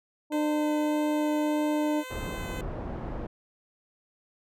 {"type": "harmonic tone", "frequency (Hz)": 301.3, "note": "D4", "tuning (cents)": 44, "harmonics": [1, 2, 3], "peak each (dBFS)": [-25, -31, -35], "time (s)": [0.3, 2.04], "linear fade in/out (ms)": 50}
{"type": "tone with vibrato", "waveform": "10% pulse", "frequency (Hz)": 513, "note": "C5", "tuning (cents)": -34, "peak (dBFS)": -30, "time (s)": [0.32, 2.61], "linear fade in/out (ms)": 2, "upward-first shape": "sine", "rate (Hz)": 1.7, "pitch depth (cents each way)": 12}
{"type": "low-pass noise", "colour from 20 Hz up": "pink", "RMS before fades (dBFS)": -35, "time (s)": [2.1, 3.27], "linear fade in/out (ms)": 10, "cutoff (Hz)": 830, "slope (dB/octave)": 12}
{"effects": []}